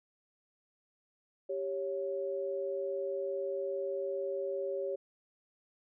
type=tone pair together; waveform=sine; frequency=392 / 554.4 Hz; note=G4 / C#5; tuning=0 / 0 cents; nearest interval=tritone; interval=600 cents; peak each=-36 / -35 dBFS; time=1.49-4.96 s; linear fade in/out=10 ms; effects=none